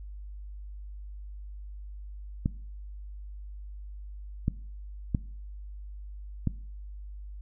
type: clicks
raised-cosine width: 5 ms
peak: -13 dBFS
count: 4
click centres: 2.459 / 4.481 / 5.148 / 6.473 s
effects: noise-tail reverb RT60 0.5 s tail -20 dB re dry + added 50 Hz sine -39 dBFS peak until 7.41 s